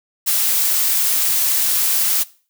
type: noise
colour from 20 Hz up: blue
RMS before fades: -17 dBFS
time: 0.26-2.24 s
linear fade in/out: 20 ms
effects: noise-tail reverb RT60 0.4 s tail -20 dB re dry